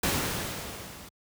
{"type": "noise with level ramp", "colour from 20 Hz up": "pink", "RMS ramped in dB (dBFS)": [-25, -46], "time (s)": [0.03, 1.09], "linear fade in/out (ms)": 5, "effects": ["high-pass 60 Hz 12 dB/octave"]}